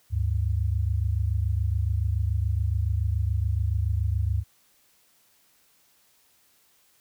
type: tone pair together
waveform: sine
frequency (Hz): 73.42 / 100.47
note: D2 / G2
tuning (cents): 0 / +43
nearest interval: perfect fourth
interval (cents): 543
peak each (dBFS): -25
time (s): 0.1-4.44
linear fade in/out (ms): 50
effects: white hiss -63 dBFS RMS until 7 s